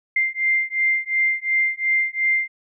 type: beating tone pair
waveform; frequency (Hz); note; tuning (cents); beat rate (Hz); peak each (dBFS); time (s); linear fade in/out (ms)
sine; 2094 / 2096.8; C7 / C7; +1 / +3; 2.8; -21; 0.16-2.48; 5
effects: none